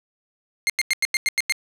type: tone bursts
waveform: sawtooth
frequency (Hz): 2116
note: C7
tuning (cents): +19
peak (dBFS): -14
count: 8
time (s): 0.67-1.523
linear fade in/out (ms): 0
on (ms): 27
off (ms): 91
effects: low-pass 11000 Hz 12 dB/octave